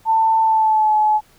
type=tone with pitch glide; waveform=sine; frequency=891 to 854.2 Hz; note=A5 to G#5; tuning=+22 to +48 cents; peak=-12 dBFS; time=0.05-1.21 s; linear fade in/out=50 ms; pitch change=-74 cents; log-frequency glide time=0.41-0.95 s; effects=pink hiss -53 dBFS RMS until 1.38 s